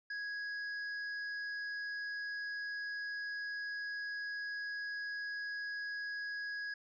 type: tone with tanh clipping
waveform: sine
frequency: 1661.2 Hz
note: G#6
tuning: in tune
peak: -40 dBFS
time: 0.1-6.74 s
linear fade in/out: 5 ms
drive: 11 dB
effects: resampled to 16000 Hz

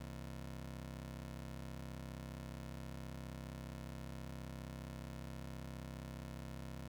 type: ring-modulated tone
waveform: 25% pulse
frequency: 99.2 Hz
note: G2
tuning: 21 cents sharp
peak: -39 dBFS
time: 0-6.88 s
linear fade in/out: 5 ms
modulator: 32.2 Hz
effects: none

